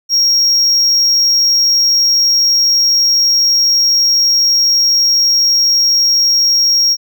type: tone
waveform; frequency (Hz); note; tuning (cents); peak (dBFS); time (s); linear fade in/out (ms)
triangle; 5588; F8; 0; -7; 0.09-6.97; 50
effects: none